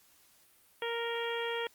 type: harmonic tone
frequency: 466.2 Hz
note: A#4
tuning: in tune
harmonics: 1 / 2 / 3 / 4 / 5 / 6 / 7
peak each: -35 / -40 / -43 / -41 / -44 / -45 / -42 dBFS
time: 0.82-1.67 s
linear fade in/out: 2 ms
effects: white hiss -64 dBFS RMS until 1.74 s + Opus 48 kbps